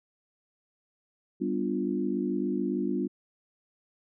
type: chord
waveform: sine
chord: G dominant seventh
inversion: none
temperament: equal with one note detuned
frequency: 196 / 246.9 / 293.7 / 350.6 Hz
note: G3 / B3 / D4 / F4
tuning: 0 / 0 / 0 / +7 cents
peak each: -32 dBFS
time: 1.4-3.08 s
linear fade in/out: 20 ms
effects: none